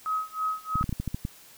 sine tone with tremolo, 1271 Hz, D#6, 36 cents sharp, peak -24 dBFS, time 0.06-0.83 s, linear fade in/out 0 ms, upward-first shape sine, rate 3.1 Hz, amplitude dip 95%
clicks, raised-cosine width 5 ms, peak -17 dBFS, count 9, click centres 0.756 / 0.811 / 0.841 / 0.893 / 0.927 / 1 / 1.077 / 1.145 / 1.251 s
effects white hiss -52 dBFS RMS until 1.57 s

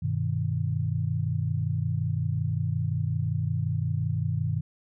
sine chord, G augmented, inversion none, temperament equal, 98 / 123.47 / 155.56 Hz, G2 / B2 / D#3, 0 / 0 / 0 cents, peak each -29 dBFS, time 0.02-4.61 s, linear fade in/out 10 ms, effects none

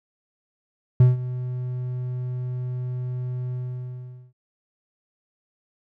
triangle tone with ADSR envelope, 125.4 Hz, B2, 27 cents sharp, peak -7 dBFS, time 1-4.33 s, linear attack 4 ms, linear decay 160 ms, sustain -17 dB, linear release 800 ms, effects none

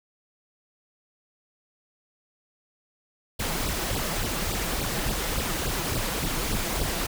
pink noise with flanger, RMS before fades -28 dBFS, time 3.39-7.07 s, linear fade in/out 10 ms, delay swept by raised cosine 0.22 to 6.12 ms, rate 3.5 Hz, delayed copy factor +1, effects none

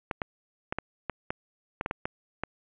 clicks, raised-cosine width 0.5 ms, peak -15 dBFS, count 11, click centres 0.112 / 0.218 / 0.725 / 0.786 / 1.097 / 1.305 / 1.811 / 1.861 / 1.911 / 2.055 / 2.436 s, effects resampled to 8000 Hz + 7-bit

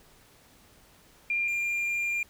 sine / triangle tone pair in turn, 2396 / 2396 Hz, D7 / D7, +34 / +34 cents, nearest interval unison, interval 0 cents, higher neither, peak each -25 / -25 dBFS, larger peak neither, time 1.3-1.48 / 1.48-2.23 s, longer second, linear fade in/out 2 ms, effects pink hiss -58 dBFS RMS until 2.29 s

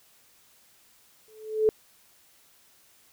sine tone with exponential growth, 434.2 Hz, A4, 23 cents flat, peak -15 dBFS, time 1.28-1.69 s, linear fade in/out 0 ms, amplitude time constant 88 ms, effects white hiss -60 dBFS RMS until 3.12 s

